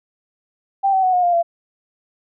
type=tone with pitch steps; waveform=sine; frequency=785 / 763.1 / 741.8 / 721.1 / 701 / 681.4 Hz; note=G5 / G5 / F#5 / F#5 / F5 / F5; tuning=+2 / -47 / +4 / -45 / +6 / -43 cents; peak=-13 dBFS; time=0.83-1.43 s; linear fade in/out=20 ms; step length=100 ms; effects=none